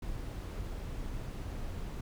brown noise, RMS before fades -39 dBFS, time 0.02-2.01 s, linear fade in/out 5 ms, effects none

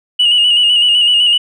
sine tone with vibrato, 2900 Hz, F#7, 35 cents flat, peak -6 dBFS, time 0.19-1.38 s, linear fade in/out 10 ms, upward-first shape square, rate 7.9 Hz, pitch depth 34 cents each way, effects tanh soft clip ceiling -4 dBFS

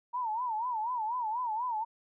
sine tone with vibrato, 929 Hz, A#5, 6 cents flat, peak -30 dBFS, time 0.13-1.85 s, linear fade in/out 20 ms, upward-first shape sine, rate 4.1 Hz, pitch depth 150 cents each way, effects none

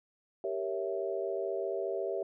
sine chord, G diminished seventh, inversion none, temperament equal, 392 / 466.2 / 554.4 / 659.3 Hz, G4 / Bb4 / Db5 / Fb5, 0 / 0 / 0 / 0 cents, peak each -35 / -39 / -38 / -37 dBFS, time 0.44-2.23 s, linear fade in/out 2 ms, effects none

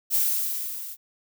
violet noise with level ramp, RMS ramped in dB -20 to -38 dBFS, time 0.1-0.97 s, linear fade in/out 50 ms, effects none

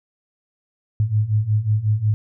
sine beating tone pair, 103.83 / 109.33 Hz, G#2 / A2, 0 / -11 cents, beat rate 5.5 Hz, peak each -21 / -18 dBFS, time 1-2.14 s, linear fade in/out 0 ms, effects none

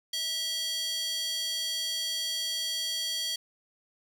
square tone with high-pass filter, 651 Hz, E5, 22 cents flat, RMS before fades -32 dBFS, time 0.13-3.36 s, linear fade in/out 5 ms, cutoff 3800 Hz, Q 4.2, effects none

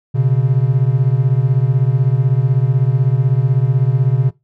triangle beating tone pair, 123.47 / 139.47 Hz, B2 / C#3, 0 / +11 cents, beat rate 16 Hz, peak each -12 dBFS, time 0.14-4.31 s, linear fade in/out 20 ms, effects noise-tail reverb RT60 0.2 s tail -19 dB re dry

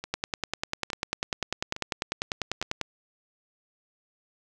two click trains, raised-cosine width 0.2 ms, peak -10 / -18 dBFS, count 28 / 4, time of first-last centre 0.14-2.813 / 0.04-2.626 s, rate 10.1 / 1.16 Hz, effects none

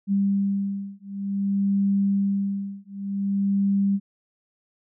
sine beating tone pair, 197.9 / 198.44 Hz, G3 / G3, +17 / +21 cents, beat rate 0.54 Hz, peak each -24 dBFS, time 0.07-4 s, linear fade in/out 50 ms, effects none

